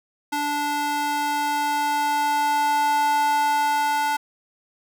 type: tone with high-pass filter sweep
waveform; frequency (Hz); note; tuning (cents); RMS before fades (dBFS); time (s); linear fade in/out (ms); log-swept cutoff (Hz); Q
square; 292.2; D4; -9; -22; 0.32-4.17; 10; 590 to 990; 3.6
effects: none